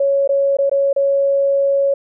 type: tone with dropouts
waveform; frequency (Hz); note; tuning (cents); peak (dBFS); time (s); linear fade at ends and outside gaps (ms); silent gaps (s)
sine; 555; C#5; +2; -12; 0-1.94; 5; 0.276-0.291 / 0.57-0.586 / 0.696-0.714 / 0.93-0.962
effects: none